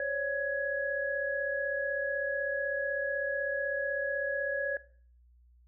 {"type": "tone cluster", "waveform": "sine", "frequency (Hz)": [532, 568, 1673], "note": ["C5", "C#5", "G#6"], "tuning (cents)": [29, 42, 12], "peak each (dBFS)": [-37, -34, -33], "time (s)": [0, 4.77], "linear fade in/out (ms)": 2, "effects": ["noise-tail reverb RT60 0.5 s tail -18 dB re dry", "added 60 Hz sine -58 dBFS peak until 5.67 s"]}